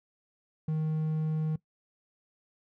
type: tone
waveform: triangle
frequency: 156.4 Hz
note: D#3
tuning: 9 cents sharp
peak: -25 dBFS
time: 0.68-1.56 s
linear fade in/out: 5 ms
effects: noise-tail reverb RT60 0.1 s tail -20 dB re dry